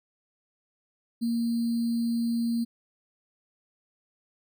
sine tone with sample-and-hold, 233.1 Hz, A#3, in tune, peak -24 dBFS, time 1.21-2.65 s, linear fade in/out 20 ms, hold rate 4410 Hz, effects none

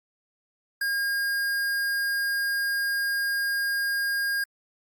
square tone, 1620 Hz, G#6, 43 cents flat, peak -25 dBFS, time 0.81-4.44 s, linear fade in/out 5 ms, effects Opus 48 kbps

